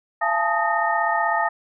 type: tone cluster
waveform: sine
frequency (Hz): 681 / 851 / 887 / 1248 / 1833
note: F5 / G#5 / A5 / D#6 / A#6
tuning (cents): -44 / +42 / +14 / +5 / -30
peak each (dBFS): -25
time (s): 0.21-1.49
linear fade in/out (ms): 10
effects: none